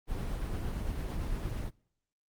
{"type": "noise with tremolo", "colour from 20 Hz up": "brown", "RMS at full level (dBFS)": -33, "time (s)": [0.07, 1.71], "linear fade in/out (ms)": 50, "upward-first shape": "sine", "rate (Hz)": 8.8, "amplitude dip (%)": 25, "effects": ["noise-tail reverb RT60 0.7 s tail -26 dB re dry", "Opus 24 kbps"]}